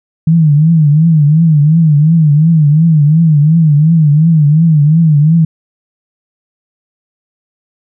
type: tone with vibrato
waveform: sine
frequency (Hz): 155.56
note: D#3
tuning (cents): 0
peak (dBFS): -4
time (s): 0.27-5.45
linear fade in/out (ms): 5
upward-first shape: triangle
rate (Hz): 2.8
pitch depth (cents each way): 150
effects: none